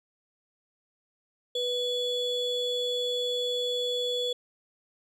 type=ring-modulated tone; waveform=triangle; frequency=1952 Hz; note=B6; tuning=21 cents flat; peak=-22 dBFS; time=1.55-4.33 s; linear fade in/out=5 ms; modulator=1460 Hz; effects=none